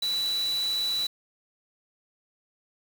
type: tone in noise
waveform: sine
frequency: 3951 Hz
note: B7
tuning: in tune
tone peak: -25 dBFS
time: 0.02-1.07 s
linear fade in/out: 5 ms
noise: white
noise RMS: -39 dBFS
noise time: 0.02-1.07 s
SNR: +11 dB
effects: none